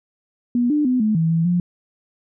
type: tone with pitch steps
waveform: sine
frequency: 242 / 297.7 / 252.6 / 215.1 / 162.7 / 164.7 / 176.2 Hz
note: B3 / D4 / B3 / A3 / E3 / E3 / F3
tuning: -35 / +24 / +39 / -39 / -22 / -1 / +16 cents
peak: -15 dBFS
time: 0.55-1.6 s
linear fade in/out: 2 ms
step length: 150 ms
effects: none